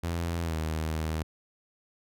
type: tone with pitch glide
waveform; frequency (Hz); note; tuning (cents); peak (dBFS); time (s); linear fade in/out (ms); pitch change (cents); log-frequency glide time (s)
sawtooth; 84.7 to 79.03; E2 to D#2; +48 to +28; -25; 0.03-1.23; 10; -120; 0.42-0.56
effects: none